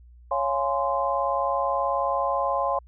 sine chord, Db major seventh, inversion none, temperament just, 554.4 / 693 / 831.5 / 1039.4 Hz, Db5 / F5 / Ab5 / C6, 0 / -14 / +2 / -12 cents, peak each -27 / -29 / -29 / -26 dBFS, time 0.31-2.79 s, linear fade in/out 5 ms, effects added 60 Hz sine -47 dBFS peak until 2.87 s

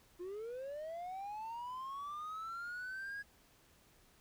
triangle linear sweep, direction up, 343.1 to 1661.2 Hz, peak -39 dBFS, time 0.19-3.23 s, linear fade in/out 20 ms, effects tanh soft clip ceiling -35 dBFS + pink hiss -67 dBFS RMS until 4.2 s

